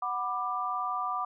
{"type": "chord", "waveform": "sine", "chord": "B minor", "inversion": "second", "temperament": "just", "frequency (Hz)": [740.8, 987.8, 1185.3], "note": ["F#5", "B5", "D6"], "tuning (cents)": [2, 0, 16], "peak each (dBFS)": [-35, -36, -31], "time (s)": [0.02, 1.25], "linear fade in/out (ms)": 5, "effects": []}